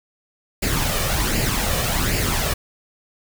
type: noise with flanger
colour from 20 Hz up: pink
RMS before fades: -21 dBFS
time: 0.62-2.54 s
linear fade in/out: 10 ms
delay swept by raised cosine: 0.41 to 1.71 ms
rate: 1.3 Hz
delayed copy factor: +0.55
effects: none